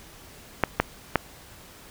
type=clicks; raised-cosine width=0.5 ms; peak=-3 dBFS; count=3; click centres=0.637 / 0.8 / 1.157 s; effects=pink hiss -48 dBFS RMS until 1.9 s

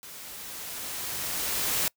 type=noise with level ramp; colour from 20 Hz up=white; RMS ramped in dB=-44 to -26 dBFS; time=0.03-1.88 s; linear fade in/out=0 ms; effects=noise-tail reverb RT60 0.1 s tail -25 dB re dry

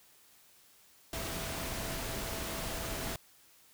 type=tone in noise; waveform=sine; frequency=659.3 Hz; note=E5; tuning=in tune; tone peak=-47 dBFS; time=1.13-3.16 s; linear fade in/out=2 ms; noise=pink; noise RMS=-38 dBFS; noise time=1.13-3.16 s; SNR=-12 dB; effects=white hiss -62 dBFS RMS until 3.73 s

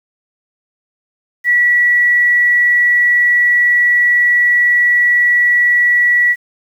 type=tone; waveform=sine; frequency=1942 Hz; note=B6; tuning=30 cents flat; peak=-8 dBFS; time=1.44-6.36 s; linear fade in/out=50 ms; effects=7-bit

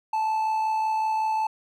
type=tone with amplitude modulation; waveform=triangle; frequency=875 Hz; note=A5; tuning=10 cents flat; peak=-19 dBFS; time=0.13-1.47 s; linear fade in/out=5 ms; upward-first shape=sine; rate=65.4 Hz; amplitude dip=30%; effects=none

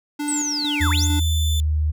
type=tone with tremolo; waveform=square; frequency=293.7 Hz; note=D4; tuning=in tune; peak=-24 dBFS; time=0.19-1.2 s; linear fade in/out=10 ms; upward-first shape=square; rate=2.2 Hz; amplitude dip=40%
type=linear two-way sweep; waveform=sine; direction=down then up; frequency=8372 to 906 to 7370 Hz; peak=-22 dBFS; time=0.28-1.07 s; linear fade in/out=0 ms; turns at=0.9 s
type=tone with pitch glide; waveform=sine; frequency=82.41 to 76.45 Hz; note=E2 to D#2; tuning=0 to -30 cents; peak=-17 dBFS; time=0.8-1.92 s; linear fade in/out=20 ms; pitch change=-130 cents; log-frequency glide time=1.11-1.56 s
type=tone; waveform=sawtooth; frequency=3520 Hz; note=A7; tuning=in tune; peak=-23 dBFS; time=0.81-1.6 s; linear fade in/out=0 ms
effects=none

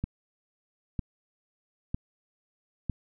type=click train; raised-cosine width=5 ms; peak=-17 dBFS; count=4; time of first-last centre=0.04-2.897 s; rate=1.05 Hz; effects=none

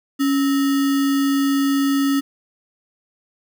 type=tone with sample-and-hold; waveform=sine; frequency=277.2 Hz; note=C#4; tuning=in tune; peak=-15 dBFS; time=0.19-2.21 s; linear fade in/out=20 ms; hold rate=1575 Hz; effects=none

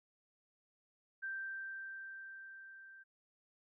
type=tone with level ramp; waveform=sine; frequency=1568 Hz; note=G6; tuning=in tune; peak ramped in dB=-38 to -54 dBFS; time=1.22-3.04 s; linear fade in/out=20 ms; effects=none

